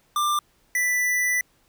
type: tone pair in turn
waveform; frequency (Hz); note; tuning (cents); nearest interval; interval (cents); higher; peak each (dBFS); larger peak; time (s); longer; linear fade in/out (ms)
square; 1188 / 1980.2; D6 / B6; +20 / +4; major sixth; 884; second; -21; neither; 0.16-0.39 / 0.75-1.41; second; 2
effects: pink hiss -63 dBFS RMS until 1.68 s